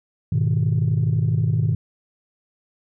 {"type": "chord", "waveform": "sine", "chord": "G# minor", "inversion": "none", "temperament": "equal", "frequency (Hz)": [103.83, 123.47, 155.56], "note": ["G#2", "B2", "D#3"], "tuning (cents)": [0, 0, 0], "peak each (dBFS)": -20, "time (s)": [0.32, 1.75], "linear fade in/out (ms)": 5, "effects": ["tanh soft clip ceiling -12 dBFS"]}